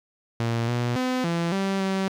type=tone with pitch steps; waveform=sawtooth; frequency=116.2 / 120.9 / 254.6 / 169.3 / 194.4 / 192.1 Hz; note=A#2 / B2 / C4 / E3 / G3 / G3; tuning=-5 / -36 / -47 / +46 / -14 / -35 cents; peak=-19 dBFS; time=0.4-2.08 s; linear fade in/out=0 ms; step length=280 ms; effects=low-pass 6000 Hz 12 dB/octave + 9-bit